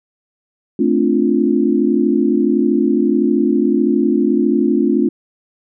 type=chord; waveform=sine; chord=D minor seventh; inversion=second; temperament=equal; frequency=220 / 261.6 / 293.7 / 349.2 Hz; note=A3 / C4 / D4 / F4; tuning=0 / 0 / 0 / 0 cents; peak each=-17 dBFS; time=0.79-5.09 s; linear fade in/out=5 ms; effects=none